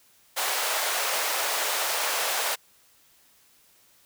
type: high-pass noise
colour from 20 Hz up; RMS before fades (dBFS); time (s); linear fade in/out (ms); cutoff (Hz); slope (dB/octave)
pink; -27; 0.36-2.56; 20; 560; 24
effects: white hiss -60 dBFS RMS until 4.05 s